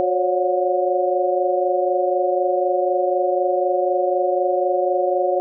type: tone cluster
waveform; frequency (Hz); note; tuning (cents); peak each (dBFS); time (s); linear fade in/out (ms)
sine; 362.9 / 542 / 566 / 724; F#4 / C#5 / C#5 / F#5; -34 / -39 / +36 / -38; -22; 0-5.4; 0
effects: none